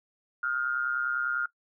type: tone with amplitude modulation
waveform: sine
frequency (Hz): 1410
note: F6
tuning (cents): +16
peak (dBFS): -23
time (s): 0.43-1.46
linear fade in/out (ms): 5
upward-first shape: sine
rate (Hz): 130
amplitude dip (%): 75
effects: noise-tail reverb RT60 0.1 s tail -19 dB re dry